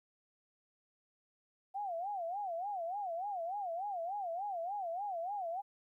sine tone with vibrato, 741 Hz, F#5, 2 cents sharp, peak -36 dBFS, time 1.74-5.62 s, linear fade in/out 20 ms, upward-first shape sine, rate 3.4 Hz, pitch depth 200 cents each way, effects 13-bit

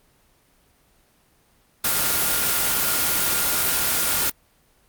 sine tone in noise, 1413 Hz, F6, 20 cents sharp, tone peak -32 dBFS, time 1.84-4.3 s, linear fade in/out 5 ms, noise white, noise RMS -21 dBFS, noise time 1.84-4.3 s, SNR -14 dB, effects pink hiss -60 dBFS RMS until 4.88 s + Opus 24 kbps

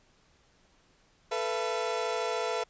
30% pulse chord, A suspended second, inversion none, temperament equal with one note detuned, 440 / 493.9 / 675.8 Hz, A4 / B4 / E5, 0 / 0 / +43 cents, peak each -31 dBFS, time 1.31-2.64 s, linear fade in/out 10 ms, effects pink hiss -65 dBFS RMS until 2.69 s + resampled to 16000 Hz

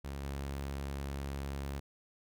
sawtooth tone with level steps, 69.3 Hz, C#2, in tune, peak -35 / -33 dBFS, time 0.04-1.8 s, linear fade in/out 10 ms, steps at 0.23 s, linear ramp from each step 10 ms, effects none

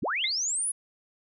sine linear sweep, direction up, 65.1 to 10548 Hz, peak -26 dBFS, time 0.02-0.72 s, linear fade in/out 10 ms
sine tone with exponential decay, 2093 Hz, C7, in tune, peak -22 dBFS, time 0.24-0.32 s, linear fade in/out 2 ms, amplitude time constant 17 ms
effects none

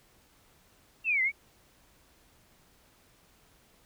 sine linear two-way sweep, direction down then up, 2752 to 2008 to 2299 Hz, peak -24 dBFS, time 1.04-1.32 s, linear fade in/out 50 ms, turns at 1.22 s, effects pink hiss -63 dBFS RMS until 3.85 s

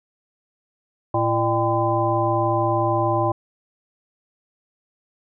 harmonic tone with a mistuned harmonic, 113.2 Hz, A2, 50 cents sharp, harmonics 1 / 3 / 5 / 7 / 9, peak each -24 / -24 / -24 / -24 / -24 dBFS, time 1.14-3.32 s, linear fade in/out 5 ms, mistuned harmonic 5, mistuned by +98 cents, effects none

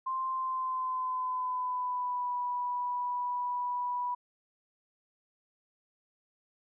sine tone with pitch glide, 1046.5 to 982.1 Hz, C6 to B5, 0 to -10 cents, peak -30 dBFS, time 0.06-4.15 s, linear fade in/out 10 ms, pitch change -110 cents, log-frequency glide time 0.29-2.35 s, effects none

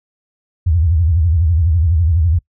sine tone with vibrato, 82.41 Hz, E2, in tune, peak -10 dBFS, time 0.66-2.39 s, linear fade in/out 10 ms, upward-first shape sine, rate 12 Hz, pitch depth 180 cents each way, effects noise-tail reverb RT60 0.1 s tail -24 dB re dry

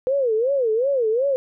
sine tone with vibrato, 493.9 Hz, B4, in tune, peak -17 dBFS, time 0.07-1.36 s, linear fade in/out 0 ms, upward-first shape sine, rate 2.7 Hz, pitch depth 230 cents each way, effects none

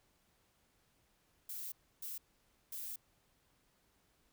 violet noise bursts at uneven times, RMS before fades -44 dBFS, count 3, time 1.49-1.72 / 2.02-2.18 / 2.72-2.96 s, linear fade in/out 5 ms, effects pink hiss -74 dBFS RMS until 4.32 s

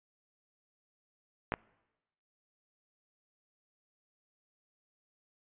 clicks, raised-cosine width 0.5 ms, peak -16 dBFS, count 2, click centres 1.521 / 1.539 s, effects noise-tail reverb RT60 1.0 s tail -24 dB re dry + resampled to 8000 Hz

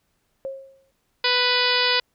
sine tone with exponential decay, 539 Hz, C#5, 49 cents flat, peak -25 dBFS, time 0.45-0.91 s, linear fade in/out 0 ms, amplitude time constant 99 ms
harmonic tone, 494.7 Hz, B4, 3 cents sharp, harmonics 1 / 2 / 3 / 4 / 5 / 6 / 7 / 8 / 9 / 10, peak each -27 / -27 / -27 / -27 / -27 / -27 / -27 / -27 / -27 / -27 dBFS, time 1.24-2 s, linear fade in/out 5 ms
effects pink hiss -70 dBFS RMS until 2.14 s

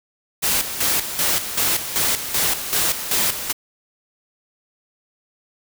white noise with tremolo, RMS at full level -19 dBFS, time 0.42-3.53 s, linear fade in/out 20 ms, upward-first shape square, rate 2.6 Hz, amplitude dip 65%, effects none

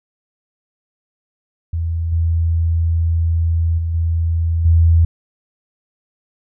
sine tone with level steps, 82.9 Hz, E2, 10 cents sharp, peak -17 / -13 / -17 / -14 / -8 dBFS, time 1.73-5.05 s, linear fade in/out 5 ms, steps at 2.12 / 3.78 / 3.94 / 4.65 s, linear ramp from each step 5 ms, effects none

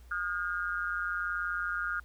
sine tone with amplitude modulation, 1423 Hz, F6, 32 cents sharp, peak -26 dBFS, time 0.11-2 s, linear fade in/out 5 ms, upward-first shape sine, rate 179 Hz, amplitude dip 100%, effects added 60 Hz sine -50 dBFS peak until 2.04 s + pink hiss -64 dBFS RMS until 2.04 s

